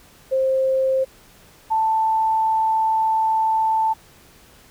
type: tone pair in turn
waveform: sine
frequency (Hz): 528 / 883.6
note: C5 / A5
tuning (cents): +16 / +7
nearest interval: major sixth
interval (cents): 891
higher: second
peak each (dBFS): -16 / -16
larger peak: neither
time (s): 0.31-1.05 / 1.7-3.94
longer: second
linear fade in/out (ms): 20
effects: pink hiss -50 dBFS RMS until 4.7 s